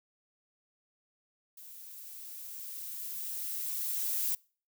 violet noise with level ramp, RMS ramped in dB -50 to -31 dBFS, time 1.57-4.35 s, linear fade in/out 5 ms, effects noise-tail reverb RT60 0.4 s tail -25 dB re dry

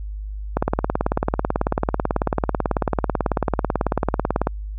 click train, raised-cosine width 1 ms, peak -4 dBFS, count 72, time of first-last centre 0.57-4.471 s, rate 18.2 Hz, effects added 51 Hz sine -27 dBFS peak until 4.78 s

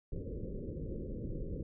pink low-pass noise, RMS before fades -40 dBFS, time 0.12-1.63 s, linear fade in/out 5 ms, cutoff 540 Hz, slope 96 dB/octave, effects none

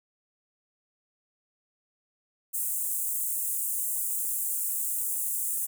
pink high-pass noise, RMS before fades -30 dBFS, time 2.53-5.67 s, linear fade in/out 20 ms, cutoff 7800 Hz, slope 48 dB/octave, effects none

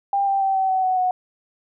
sine tone with pitch steps, 796 / 785.5 / 775.1 / 764.9 / 754.8 / 744.8 / 735 Hz, G5 / G5 / G5 / G5 / F#5 / F#5 / F#5, +26 / +3 / -20 / -43 / +34 / +11 / -12 cents, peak -17 dBFS, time 0.13-1.11 s, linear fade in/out 2 ms, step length 140 ms, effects none

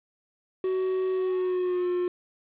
triangle tone with pitch glide, 374.6 to 357.5 Hz, F#4 to F4, +21 to +41 cents, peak -22 dBFS, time 0.64-2.08 s, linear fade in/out 2 ms, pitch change -80 cents, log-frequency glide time 1.14-1.88 s, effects resampled to 8000 Hz + 8-bit

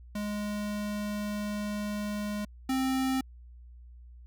square tone pair in turn, 207.7 / 262.8 Hz, G#3 / C4, 0 / +8 cents, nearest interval major third, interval 408 cents, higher second, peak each -32 / -27 dBFS, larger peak second, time 0.15-2.45 / 2.69-3.21 s, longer first, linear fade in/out 5 ms, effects added 60 Hz sine -47 dBFS peak until 4.26 s

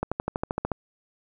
accelerating click train, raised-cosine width 1 ms, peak -12 dBFS, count 10, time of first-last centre 0.03-0.717 s, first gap 86 ms, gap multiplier 0.97, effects none

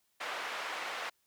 white band-pass noise, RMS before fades -39 dBFS, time 0.2-1.1 s, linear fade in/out 10 ms, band 620 to 2000 Hz, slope 12 dB/octave, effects white hiss -75 dBFS RMS until 1.26 s

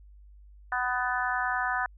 harmonic tone, 249.5 Hz, B3, 18 cents sharp, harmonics 3 / 4 / 5 / 6 / 7, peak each -32 / -33 / -34 / -31 / -33 dBFS, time 0.72-1.86 s, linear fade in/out 2 ms, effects added 50 Hz sine -49 dBFS peak until 1.97 s

